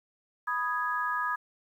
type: chord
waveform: sine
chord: G# minor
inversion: first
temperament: equal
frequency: 987.8 / 1244.5 / 1661.2 Hz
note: B5 / D#6 / G#6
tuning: 0 / 0 / 0 cents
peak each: -33 / -31 / -32 dBFS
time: 0.47-1.36 s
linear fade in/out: 10 ms
effects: 10-bit